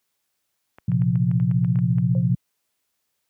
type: clicks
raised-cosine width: 0.5 ms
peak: -28 dBFS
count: 11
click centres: 0.785 / 0.918 / 1.02 / 1.157 / 1.314 / 1.4 / 1.513 / 1.647 / 1.758 / 1.789 / 1.984 s
type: chord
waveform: sine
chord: Bb suspended second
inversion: none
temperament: just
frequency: 116.54 / 131.11 / 174.81 Hz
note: Bb2 / C3 / F3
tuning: 0 / +4 / +2 cents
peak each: -22 / -21 / -21 dBFS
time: 0.88-2.35 s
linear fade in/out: 5 ms
type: tone with exponential decay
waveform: sine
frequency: 528 Hz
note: C5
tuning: 16 cents sharp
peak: -30 dBFS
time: 2.15-2.29 s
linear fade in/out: 1 ms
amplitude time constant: 29 ms
effects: white hiss -75 dBFS RMS until 3.29 s + high-pass 60 Hz 12 dB/octave